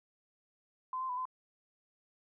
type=tone with pitch steps; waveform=sine; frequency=1027 / 1041 / 994 / 1024 Hz; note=C6 / C6 / B5 / C6; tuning=-33 / -9 / +11 / -38 cents; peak=-34 dBFS; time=0.93-1.254 s; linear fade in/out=2 ms; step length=81 ms; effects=none